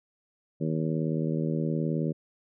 harmonic tone, 79 Hz, D#2, 27 cents sharp, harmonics 2 / 3 / 4 / 5 / 6 / 7, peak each -28 / -32 / -34 / -36 / -38 / -39 dBFS, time 0.6-2.13 s, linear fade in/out 20 ms, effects none

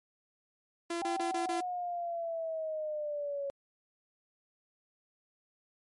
sawtooth tone bursts, 340.3 Hz, F4, 45 cents flat, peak -29 dBFS, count 5, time 0.9-1.608 s, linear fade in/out 5 ms, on 120 ms, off 27 ms
sine linear sweep, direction down, 784 to 554.4 Hz, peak -33 dBFS, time 1.02-3.5 s, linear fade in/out 0 ms
effects MP3 48 kbps

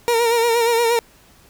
30% pulse tone with vibrato, 466.2 Hz, A#4, in tune, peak -12 dBFS, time 0.08-0.99 s, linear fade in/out 0 ms, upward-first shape sine, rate 8.5 Hz, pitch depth 48 cents each way, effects pink hiss -51 dBFS RMS until 1.49 s

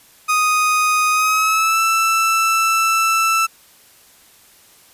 30% pulse tone with pitch glide, 1244.5 to 1326.1 Hz, D#6 to E6, 0 to +10 cents, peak -11 dBFS, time 0.28-3.47 s, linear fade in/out 20 ms, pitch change +110 cents, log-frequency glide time 1.11-1.8 s, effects white hiss -49 dBFS RMS until 4.93 s + resampled to 32000 Hz

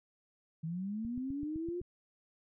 sine linear sweep, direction up, 155.56 to 360 Hz, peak -35 dBFS, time 0.63-1.81 s, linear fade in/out 10 ms
click train, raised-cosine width 5 ms, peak -34 dBFS, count 7, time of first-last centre 1.05-1.814 s, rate 7.85 Hz
effects none

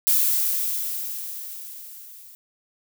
violet noise with level ramp, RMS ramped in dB -18 to -46 dBFS, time 0.07-2.35 s, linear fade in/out 0 ms, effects none

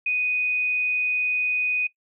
sine tone, 2489 Hz, D#7, in tune, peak -21 dBFS, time 0.06-1.87 s, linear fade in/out 5 ms, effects noise-tail reverb RT60 0.1 s tail -18 dB re dry

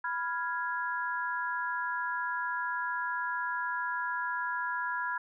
sine chord, F diminished, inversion second, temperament equal, 987.8 / 1396.9 / 1661.2 Hz, Cb6 / F6 / Ab6, 0 / 0 / 0 cents, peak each -34 / -36 / -35 dBFS, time 0.04-5.18 s, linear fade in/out 5 ms, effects none

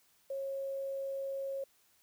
sine tone with quantisation, 545 Hz, C#5, 29 cents flat, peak -35 dBFS, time 0.3-1.64 s, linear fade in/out 5 ms, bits 10, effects white hiss -69 dBFS RMS until 2.02 s

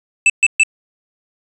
square tone bursts, 2637 Hz, E7, in tune, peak -8 dBFS, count 3, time 0.26-0.634 s, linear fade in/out 2 ms, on 38 ms, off 130 ms, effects resampled to 24000 Hz

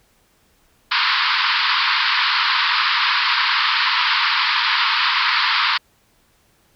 pink band-pass noise, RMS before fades -18 dBFS, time 0.91-5.78 s, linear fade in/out 10 ms, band 930 to 4900 Hz, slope 96 dB/octave, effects pink hiss -59 dBFS RMS until 6.75 s

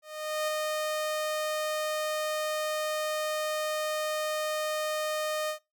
sawtooth tone with ADSR envelope, 615 Hz, D#5, 20 cents flat, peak -23 dBFS, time 0.02-5.59 s, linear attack 460 ms, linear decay 6 ms, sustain -2 dB, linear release 99 ms, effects noise-tail reverb RT60 0.2 s tail -20 dB re dry

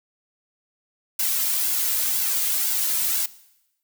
blue noise with flanger, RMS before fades -23 dBFS, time 1.19-3.26 s, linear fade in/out 5 ms, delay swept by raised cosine 1.6 to 2.7 ms, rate 2 Hz, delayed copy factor -0.65, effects noise-tail reverb RT60 0.9 s tail -19 dB re dry

